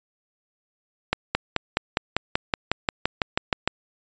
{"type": "accelerating click train", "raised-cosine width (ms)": 0.3, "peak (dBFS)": -4, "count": 15, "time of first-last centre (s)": [1.13, 3.676], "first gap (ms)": 220, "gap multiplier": 0.97, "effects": ["resampled to 16000 Hz"]}